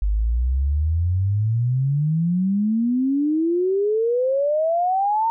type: exponential sweep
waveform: sine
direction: up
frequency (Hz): 49 to 922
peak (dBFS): -17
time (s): 0.02-5.3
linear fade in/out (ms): 0
effects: none